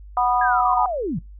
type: harmonic tone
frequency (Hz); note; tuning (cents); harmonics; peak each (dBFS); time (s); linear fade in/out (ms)
246.2; B3; -5; 3 / 4 / 5; -19 / -21 / -23; 0.17-0.86; 2
type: linear sweep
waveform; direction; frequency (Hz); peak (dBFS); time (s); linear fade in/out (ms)
sine; down; 1667 to 127.8; -22; 0.41-1.19; 5
effects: noise-tail reverb RT60 0.2 s tail -23 dB re dry + added 50 Hz sine -38 dBFS peak until 1.39 s